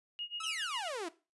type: tone with tremolo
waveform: sine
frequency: 2867 Hz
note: F7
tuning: 45 cents sharp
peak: -35 dBFS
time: 0.19-0.88 s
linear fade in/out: 0 ms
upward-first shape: sine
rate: 7.4 Hz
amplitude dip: 95%
type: tone with exponential decay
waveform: sawtooth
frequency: 1300 Hz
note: E6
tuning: 24 cents flat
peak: -34 dBFS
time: 0.4-0.8 s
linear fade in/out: 5 ms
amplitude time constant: 86 ms
type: exponential sweep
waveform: sawtooth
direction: down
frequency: 3290 to 311.1 Hz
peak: -33 dBFS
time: 0.43-1.09 s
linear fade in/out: 10 ms
effects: noise-tail reverb RT60 0.3 s tail -17 dB re dry + resampled to 24000 Hz